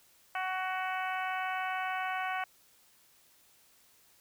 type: harmonic tone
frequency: 373.3 Hz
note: F#4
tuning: 15 cents sharp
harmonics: 2 / 3 / 4 / 5 / 6 / 7 / 8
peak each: -35 / -39 / -38 / -43 / -42 / -45 / -49 dBFS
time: 0.35-2.44 s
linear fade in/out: 2 ms
effects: white hiss -64 dBFS RMS until 4.2 s